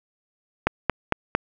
click train, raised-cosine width 0.5 ms, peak -3 dBFS, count 4, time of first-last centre 0.67-1.35 s, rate 4.41 Hz, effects none

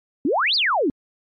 sine exponential two-way sweep, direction up then down, 246.9 to 4978 to 246.9 Hz, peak -17 dBFS, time 0.25-0.9 s, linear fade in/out 2 ms, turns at 0.55 s, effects AAC 64 kbps

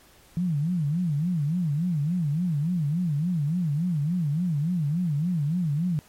sine tone with vibrato, 161.1 Hz, E3, 39 cents flat, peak -22 dBFS, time 0.37-5.99 s, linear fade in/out 0 ms, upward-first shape sine, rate 3.5 Hz, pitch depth 220 cents each way, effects pink hiss -55 dBFS RMS until 6.08 s + MP3 64 kbps

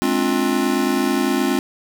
square chord, D half-diminished seventh, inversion second, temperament just, 211.4 / 264.3 / 293.7 / 352.4 Hz, Ab3 / C4 / D4 / F4, +31 / +18 / 0 / +16 cents, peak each -25 / -21 / -25 / -23 dBFS, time 0.02-1.59 s, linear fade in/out 0 ms, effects none

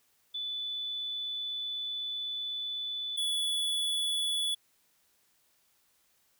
sine / square tone pair in turn, 3484 / 3424 Hz, A7 / A7, -18 / -48 cents, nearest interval unison, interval 30 cents, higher first, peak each -33 / -29 dBFS, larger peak second, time 0.34-3.17 / 3.17-4.55 s, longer first, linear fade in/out 10 ms, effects white hiss -70 dBFS RMS until 6.39 s

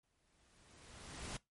pink noise with exponential growth, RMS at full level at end -43 dBFS, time 0.03-1.37 s, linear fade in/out 5 ms, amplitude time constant 290 ms, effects noise-tail reverb RT60 0.2 s tail -21 dB re dry + MP3 48 kbps

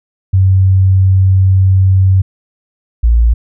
sine tone pair in turn, 94.9 / 57.55 Hz, F#2 / A#1, +44 / -22 cents, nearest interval major sixth, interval 866 cents, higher first, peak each -5 dBFS, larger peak neither, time 0.33-2.22 / 3.03-3.34 s, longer first, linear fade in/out 10 ms, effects none

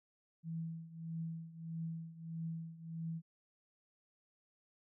sine tone with tremolo, 163.9 Hz, E3, 10 cents flat, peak -37 dBFS, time 0.43-3.22 s, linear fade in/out 50 ms, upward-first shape triangle, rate 1.6 Hz, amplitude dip 85%, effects none

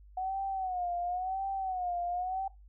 sine tone with vibrato, 739 Hz, F#5, 2 cents flat, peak -31 dBFS, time 0.17-2.48 s, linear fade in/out 5 ms, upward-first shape sine, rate 0.95 Hz, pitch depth 96 cents each way, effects noise-tail reverb RT60 0.2 s tail -17 dB re dry + added 50 Hz sine -52 dBFS peak until 2.68 s

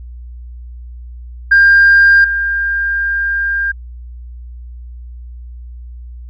sine tone with level steps, 1600 Hz, G6, 35 cents sharp, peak -3 / -13 dBFS, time 1.51-3.72 s, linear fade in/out 10 ms, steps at 2.24 s, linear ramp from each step 5 ms, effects tanh soft clip ceiling -1 dBFS + added 60 Hz sine -28 dBFS peak until 6.29 s

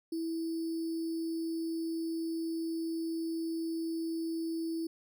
sine tone with sample-and-hold, 327.9 Hz, E4, 9 cents flat, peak -32 dBFS, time 0.12-4.87 s, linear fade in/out 5 ms, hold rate 4900 Hz, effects none

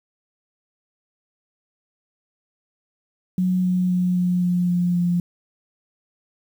sine tone with pitch steps, 183.2 / 181.83 / 180.47 / 179.12 / 177.78 / 176.45 / 175.13 Hz, F#3 / F#3 / F#3 / F3 / F3 / F3 / F3, -17 / -30 / -43 / +44 / +31 / +18 / +5 cents, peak -17 dBFS, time 3.38-5.2 s, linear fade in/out 2 ms, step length 260 ms, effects 8-bit

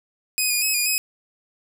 10% pulse tone with pitch steps, 2506 / 2445 / 2560 / 2440 / 2535 Hz, D#7 / D#7 / D#7 / D#7 / D#7, +12 / -31 / +49 / -34 / +32 cents, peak -11 dBFS, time 0.38-0.98 s, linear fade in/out 0 ms, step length 120 ms, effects none

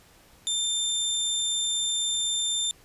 25% pulse tone, 3584 Hz, A7, 31 cents sharp, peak -21 dBFS, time 0.47-2.71 s, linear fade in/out 0 ms, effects pink hiss -56 dBFS RMS until 2.84 s + resampled to 32000 Hz

